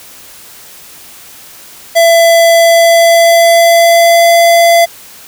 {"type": "tone with pitch glide", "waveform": "square", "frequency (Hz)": [670, 679], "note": ["E5", "F5"], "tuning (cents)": [28, -49], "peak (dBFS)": -4, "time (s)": [1.95, 4.86], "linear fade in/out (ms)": 20, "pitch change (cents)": 23, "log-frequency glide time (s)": [2.52, 4.3], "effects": ["white hiss -34 dBFS RMS until 5.27 s"]}